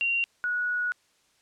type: tone pair in turn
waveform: sine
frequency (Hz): 2760 / 1462.1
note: F7 / F#6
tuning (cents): -21 / -21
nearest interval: major seventh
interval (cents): 1100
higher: first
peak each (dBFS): -23 / -25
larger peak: first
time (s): 0.01-0.24 / 0.44-0.92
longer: second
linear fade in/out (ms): 0
effects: white hiss -66 dBFS RMS until 1.41 s + low-pass 8000 Hz 12 dB/octave